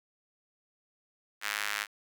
sawtooth tone with high-pass filter, 103.83 Hz, G#2, in tune, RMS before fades -34 dBFS, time 1.41-1.87 s, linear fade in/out 50 ms, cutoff 1700 Hz, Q 1.7, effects none

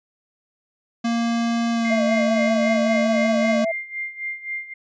square tone with pitch glide, 232.7 to 226.3 Hz, A#3 to A3, -3 to +49 cents, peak -20 dBFS, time 1.04-3.65 s, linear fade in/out 10 ms, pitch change -48 cents, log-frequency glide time 1.72-1.95 s
sine tone with tremolo, 2100 Hz, C7, 6 cents sharp, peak -24 dBFS, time 1.84-4.74 s, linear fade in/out 10 ms, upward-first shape sine, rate 3.8 Hz, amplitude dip 80%
sine tone with vibrato, 632 Hz, D#5, 27 cents sharp, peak -20 dBFS, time 1.9-3.72 s, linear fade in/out 10 ms, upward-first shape sine, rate 5.2 Hz, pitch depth 94 cents each way
effects resampled to 16000 Hz

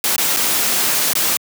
white noise with dropouts, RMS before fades -17 dBFS, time 0.04-1.37 s, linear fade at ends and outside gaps 1 ms, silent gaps 0.161-0.18 / 0.364-0.369 / 1.133-1.153 s, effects high-pass 150 Hz 12 dB/octave

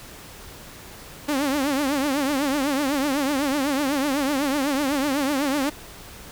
sawtooth tone with vibrato, 280 Hz, C#4, 18 cents sharp, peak -17 dBFS, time 1.28-5.7 s, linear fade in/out 10 ms, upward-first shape triangle, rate 8 Hz, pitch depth 150 cents each way, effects pink hiss -42 dBFS RMS until 6.31 s

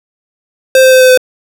square tone with pitch steps, 523.3 / 519.7 / 516.1 / 512.5 / 509 Hz, C5 / C5 / C5 / C5 / C5, 0 / -12 / -24 / -36 / -48 cents, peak -3 dBFS, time 0.75-1.175 s, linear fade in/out 2 ms, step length 85 ms, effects none

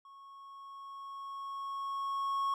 triangle tone with level ramp, 1100 Hz, C#6, 14 cents flat, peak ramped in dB -50 to -27 dBFS, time 0.05-2.54 s, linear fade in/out 2 ms, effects none

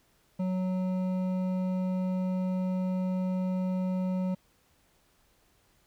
triangle tone with hard clipping, 185 Hz, F#3, in tune, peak -29 dBFS, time 0.39-4.35 s, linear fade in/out 10 ms, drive 13 dB, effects pink hiss -67 dBFS RMS until 5.86 s

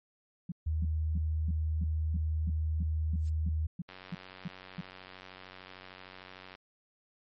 sine tone bursts, 174.61 Hz, F3, in tune, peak -33 dBFS, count 14, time 0.49-4.81 s, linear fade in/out 5 ms, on 30 ms, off 300 ms
sine tone, 78.4 Hz, D#2, 14 cents sharp, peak -28 dBFS, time 0.66-3.67 s, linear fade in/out 10 ms
violet noise with exponential growth, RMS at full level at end -44 dBFS, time 3.14-3.29 s, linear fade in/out 5 ms, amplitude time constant 31 ms
click train, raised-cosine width 0.3 ms, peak -31 dBFS, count 249, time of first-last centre 3.89-6.551 s, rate 93.2 Hz
effects MP3 32 kbps

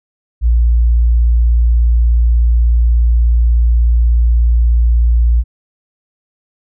sine tone, 58.27 Hz, A#1, in tune, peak -6 dBFS, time 0.41-5.44 s, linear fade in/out 50 ms, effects tanh soft clip ceiling -3 dBFS

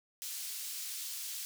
pink high-pass noise, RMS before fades -41 dBFS, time 0.22-1.45 s, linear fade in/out 0 ms, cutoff 4600 Hz, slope 12 dB/octave, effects none

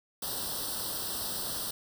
white noise with comb filter, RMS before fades -35 dBFS, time 0.22-1.71 s, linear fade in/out 5 ms, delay 0.22 ms, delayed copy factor +0.9, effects none

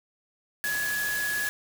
sine tone in noise, 1686 Hz, G#6, 26 cents sharp, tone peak -27 dBFS, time 0.64-1.49 s, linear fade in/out 0 ms, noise white, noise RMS -34 dBFS, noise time 0.64-1.49 s, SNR +4 dB, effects none

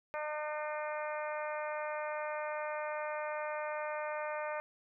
harmonic tone, 302.5 Hz, D#4, 49 cents flat, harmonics 2 / 3 / 4 / 5 / 6 / 7 / 8, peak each -38 / -42 / -44 / -46 / -48 / -49 / -50 dBFS, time 0.14-4.6 s, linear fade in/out 0 ms, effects none

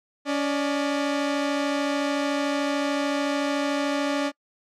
sawtooth tone pair together, 282.4 / 598.4 Hz, C#4 / D5, +32 / +32 cents, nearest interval octave + minor second, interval 1300 cents, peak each -20 / -25 dBFS, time 0.25-4.32 s, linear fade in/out 50 ms, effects noise-tail reverb RT60 0.1 s tail -25 dB re dry + low-pass 6000 Hz 12 dB/octave

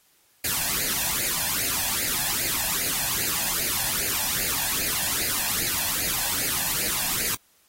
white noise with flanger, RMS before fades -26 dBFS, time 0.44-7.35 s, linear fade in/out 5 ms, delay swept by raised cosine 0.43 to 1.2 ms, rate 2.5 Hz, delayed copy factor +0.75, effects white hiss -62 dBFS RMS until 7.68 s + AAC 48 kbps

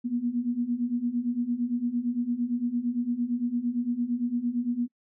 sine beating tone pair, 235.6 / 244.4 Hz, A#3 / B3, +19 / -18 cents, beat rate 8.8 Hz, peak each -30 / -27 dBFS, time 0.04-4.88 s, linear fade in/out 20 ms, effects noise-tail reverb RT60 0.1 s tail -25 dB re dry

